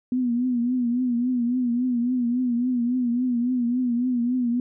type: tone with vibrato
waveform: sine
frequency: 245.1 Hz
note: B3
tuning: 13 cents flat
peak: -20 dBFS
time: 0.12-4.6 s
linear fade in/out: 2 ms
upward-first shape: triangle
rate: 3.6 Hz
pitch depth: 88 cents each way
effects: none

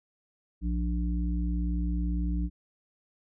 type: harmonic tone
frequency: 59 Hz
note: A#1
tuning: 22 cents sharp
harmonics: 1 / 3 / 5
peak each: -27 / -33 / -37 dBFS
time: 0.61-2.5 s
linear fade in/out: 50 ms
effects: none

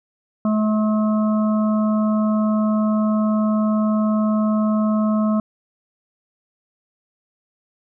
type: harmonic tone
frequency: 214.7 Hz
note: A3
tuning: 42 cents flat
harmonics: 1 / 3 / 5 / 6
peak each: -16 / -26 / -30 / -32 dBFS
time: 0.45-5.4 s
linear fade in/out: 2 ms
effects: none

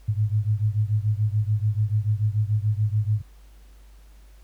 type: beating tone pair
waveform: sine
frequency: 103.83 / 110.73 Hz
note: G#2 / A2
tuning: 0 / +11 cents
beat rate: 6.9 Hz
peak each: -22 / -24 dBFS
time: 0.08-3.22 s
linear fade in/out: 10 ms
effects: added 50 Hz sine -46 dBFS peak until 4.43 s + pink hiss -60 dBFS RMS until 4.43 s

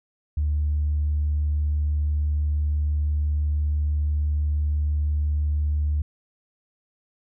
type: tone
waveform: sine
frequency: 74.5 Hz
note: D2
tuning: 25 cents sharp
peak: -19 dBFS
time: 0.37-6.02 s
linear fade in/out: 5 ms
effects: tanh soft clip ceiling -16 dBFS

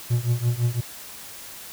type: tone with tremolo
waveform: triangle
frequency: 119.9 Hz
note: A#2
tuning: 49 cents sharp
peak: -14 dBFS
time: 0.1-0.81 s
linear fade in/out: 10 ms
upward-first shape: triangle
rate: 5.9 Hz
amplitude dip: 95%
effects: white hiss -40 dBFS RMS until 1.72 s

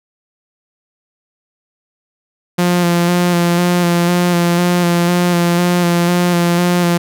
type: tone with vibrato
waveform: sawtooth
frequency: 174.61 Hz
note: F3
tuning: in tune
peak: -7 dBFS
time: 2.58-6.98 s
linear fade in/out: 10 ms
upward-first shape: square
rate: 2 Hz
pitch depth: 20 cents each way
effects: none

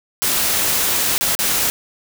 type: noise with dropouts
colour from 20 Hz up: white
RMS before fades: -18 dBFS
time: 0.22-1.7 s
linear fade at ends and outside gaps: 0 ms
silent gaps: 1.18-1.21 / 1.351-1.39 s
effects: none

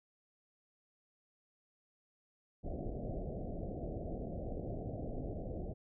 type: low-pass noise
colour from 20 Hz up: pink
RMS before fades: -41 dBFS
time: 2.63-5.74 s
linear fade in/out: 20 ms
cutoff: 720 Hz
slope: 96 dB/octave
effects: none

